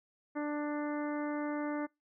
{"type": "harmonic tone", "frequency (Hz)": 295.5, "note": "D4", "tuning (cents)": 11, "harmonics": [1, 2, 3, 4, 5, 6, 7], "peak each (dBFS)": [-34, -40, -44, -46, -48, -50, -51], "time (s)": [0.35, 1.87], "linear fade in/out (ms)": 20, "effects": ["noise-tail reverb RT60 0.2 s tail -25 dB re dry"]}